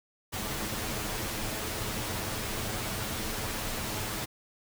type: noise with comb filter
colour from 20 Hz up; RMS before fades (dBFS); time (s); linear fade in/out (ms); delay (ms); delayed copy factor
pink; -34; 0.32-4.26; 20; 9.3; +0.55
effects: none